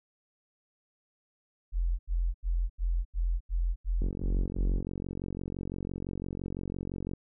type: tone bursts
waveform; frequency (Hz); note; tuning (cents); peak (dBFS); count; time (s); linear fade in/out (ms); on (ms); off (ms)
sine; 43; F1; -26; -25; 9; 1.72-4.822; 50; 270; 84
type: click train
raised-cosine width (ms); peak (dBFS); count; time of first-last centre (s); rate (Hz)
3; -23; 144; 4.02-7.135; 45.9
effects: none